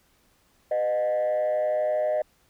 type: tone with frequency modulation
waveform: sine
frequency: 615 Hz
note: D#5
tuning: 20 cents flat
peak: -20 dBFS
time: 0.71-2.22 s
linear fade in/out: 5 ms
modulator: 112 Hz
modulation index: 0.57
effects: tanh soft clip ceiling -20 dBFS + pink hiss -64 dBFS RMS until 2.49 s